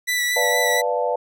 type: tone with vibrato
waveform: sawtooth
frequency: 1967 Hz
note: B6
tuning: 7 cents flat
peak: -16 dBFS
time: 0.07-0.82 s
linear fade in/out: 20 ms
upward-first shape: sine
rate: 4.3 Hz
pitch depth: 17 cents each way
type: chord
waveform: sine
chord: B half-diminished seventh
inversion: none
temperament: equal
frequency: 493.9 / 587.3 / 698.5 / 880 Hz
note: B4 / D5 / F5 / A5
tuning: 0 / 0 / 0 / 0 cents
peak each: -23 / -24 / -26 / -26 dBFS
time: 0.36-1.16 s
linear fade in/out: 5 ms
effects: none